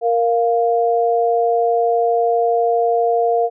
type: tone pair together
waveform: sine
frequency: 466.2 / 698.5 Hz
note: A#4 / F5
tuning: 0 / 0 cents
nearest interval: perfect fifth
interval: 700 cents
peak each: -16 dBFS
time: 0.01-3.5 s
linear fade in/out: 50 ms
effects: none